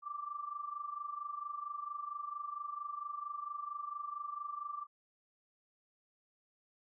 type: tone with amplitude modulation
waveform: sine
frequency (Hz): 1173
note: D6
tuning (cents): -2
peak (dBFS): -36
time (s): 0.02-4.87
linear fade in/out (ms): 50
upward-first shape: sine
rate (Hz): 24.4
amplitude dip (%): 75
effects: none